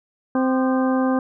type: harmonic tone with a mistuned harmonic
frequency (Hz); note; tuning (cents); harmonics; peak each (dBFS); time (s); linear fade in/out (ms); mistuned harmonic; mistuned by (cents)
260; C4; -11; 1 / 2 / 3 / 4 / 5 / 6; -18 / -24 / -28 / -30 / -32 / -34; 0.35-1.19; 2; 5; -120
effects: none